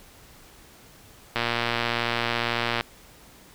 click train, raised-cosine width 0.3 ms, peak -8 dBFS, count 172, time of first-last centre 1.36-2.809 s, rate 118 Hz, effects pink hiss -51 dBFS RMS until 3.54 s

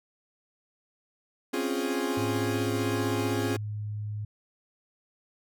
40% pulse chord, Db major seventh, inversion third, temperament equal, 261.6 / 277.2 / 349.2 / 415.3 Hz, C4 / Db4 / F4 / Ab4, 0 / 0 / 0 / 0 cents, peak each -32 dBFS, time 1.53-3.57 s, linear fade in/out 10 ms
sine tone with pitch glide, 107.1 to 105.2 Hz, A2 to G#2, -46 to +23 cents, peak -31 dBFS, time 2.17-4.25 s, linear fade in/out 5 ms, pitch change -31 cents, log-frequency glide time 2.35-3.84 s
effects none

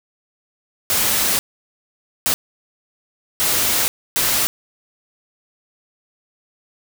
white noise bursts at uneven times, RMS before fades -18 dBFS, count 4, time 0.9-1.39 / 2.26-2.34 / 3.4-3.88 / 4.16-4.47 s, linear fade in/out 0 ms, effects none

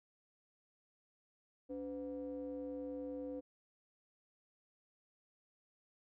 triangle ring-modulated tone, 110 Hz, A2, in tune, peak -36 dBFS, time 1.69-3.41 s, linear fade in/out 20 ms, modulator 395 Hz, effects none

